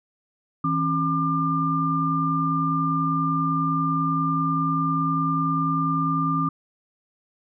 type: tone cluster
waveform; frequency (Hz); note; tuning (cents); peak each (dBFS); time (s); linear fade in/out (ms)
sine; 162.1 / 272.2 / 1197; E3 / C#4 / D6; -29 / -31 / +33; -25 / -26 / -23; 0.64-6.49; 5
effects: none